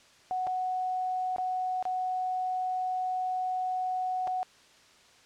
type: tone with dropouts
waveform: sine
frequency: 740 Hz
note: F#5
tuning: in tune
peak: -28 dBFS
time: 0.31-4.43 s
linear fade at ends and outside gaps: 0 ms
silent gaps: 0.468-0.472 / 1.362-1.383 / 1.826-1.853 / 4.272-4.276 s
effects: white hiss -58 dBFS RMS until 5.25 s + low-pass 6000 Hz 12 dB/octave